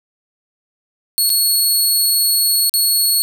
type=tone with dropouts; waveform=15% pulse; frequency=4354 Hz; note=C#8; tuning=32 cents flat; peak=-6 dBFS; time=1.18-3.22 s; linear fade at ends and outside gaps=0 ms; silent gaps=1.294-1.301 / 2.695-2.739 s; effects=none